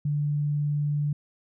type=tone; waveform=sine; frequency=146.83 Hz; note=D3; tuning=in tune; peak=-23 dBFS; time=0.05-1.13 s; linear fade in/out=5 ms; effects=none